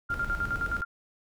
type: tone with tremolo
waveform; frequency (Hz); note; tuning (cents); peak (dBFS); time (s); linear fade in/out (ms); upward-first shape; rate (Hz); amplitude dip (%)
sine; 1396.9; F6; 0; -26; 0.09-0.85; 20; square; 9.6; 75
type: noise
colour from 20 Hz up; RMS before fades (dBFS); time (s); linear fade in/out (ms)
brown; -36; 0.1-0.81; 2
effects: none